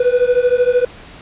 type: beating tone pair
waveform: triangle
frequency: 487.2 / 500.2 Hz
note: B4 / B4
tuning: -24 / +22 cents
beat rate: 13 Hz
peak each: -12 dBFS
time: 0-0.85 s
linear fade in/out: 5 ms
effects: pink hiss -38 dBFS RMS until 1.21 s + resampled to 8000 Hz